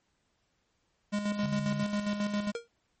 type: tone with tremolo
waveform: square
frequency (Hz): 206.1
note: G#3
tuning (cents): -13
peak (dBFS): -28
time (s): 1.12-2.52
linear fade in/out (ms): 20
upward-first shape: square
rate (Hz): 7.4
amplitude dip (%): 50
type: tone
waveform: sine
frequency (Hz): 145.4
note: D3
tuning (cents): -17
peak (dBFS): -33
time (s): 1.43-1.84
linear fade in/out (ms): 5
type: tone with exponential decay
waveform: square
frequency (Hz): 468.2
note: A#4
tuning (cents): +8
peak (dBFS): -30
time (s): 2.55-2.68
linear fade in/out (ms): 1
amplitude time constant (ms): 28
effects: pink hiss -75 dBFS RMS until 3 s + MP3 32 kbps